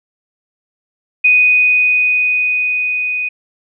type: tone with level ramp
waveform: sine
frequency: 2489 Hz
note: D#7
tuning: in tune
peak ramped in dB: -6 to -16 dBFS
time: 1.24-3.29 s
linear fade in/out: 10 ms
effects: none